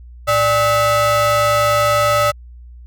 square ring-modulated tone, 349.2 Hz, F4, in tune, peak -10 dBFS, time 0.27-2.32 s, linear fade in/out 20 ms, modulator 937 Hz, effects added 60 Hz sine -35 dBFS peak until 2.86 s

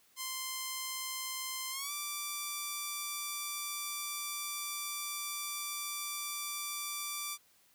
5% pulse tone with pitch glide, 1043 to 1170.7 Hz, C6 to D6, -6 to -6 cents, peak -25 dBFS, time 0.16-7.38 s, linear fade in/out 50 ms, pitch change +200 cents, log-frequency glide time 1.71-1.92 s, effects white hiss -67 dBFS RMS until 7.74 s

